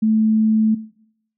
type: tone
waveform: sine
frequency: 218.5 Hz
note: A3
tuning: 12 cents flat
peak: -13 dBFS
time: 0.02-0.75 s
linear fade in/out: 10 ms
effects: noise-tail reverb RT60 0.7 s tail -19 dB re dry